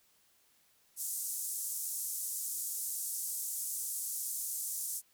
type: band-pass noise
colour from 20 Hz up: white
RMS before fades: -38 dBFS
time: 0.96-5.02 s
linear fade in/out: 50 ms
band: 6900 to 13000 Hz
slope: 24 dB/octave
effects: white hiss -69 dBFS RMS until 5.13 s